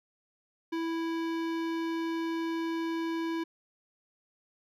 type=tone with hard clipping; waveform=sine; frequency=329.6 Hz; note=E4; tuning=in tune; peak=-32 dBFS; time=0.72-3.44 s; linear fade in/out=10 ms; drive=18 dB; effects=none